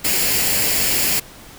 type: noise with comb filter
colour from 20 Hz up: white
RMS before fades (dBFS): -18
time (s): 0.04-1.2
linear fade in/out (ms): 10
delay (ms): 0.41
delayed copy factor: +0.5
effects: pink hiss -41 dBFS RMS until 1.58 s